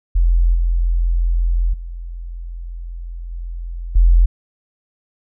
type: tone with level steps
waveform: sine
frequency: 42.7 Hz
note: F1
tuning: 38 cents flat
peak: -10 / -13 / -26 / -24 / -7 dBFS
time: 0.15-4.26 s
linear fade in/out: 10 ms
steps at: 0.54 / 1.73 / 3.31 / 3.95 s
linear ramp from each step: 10 ms
effects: none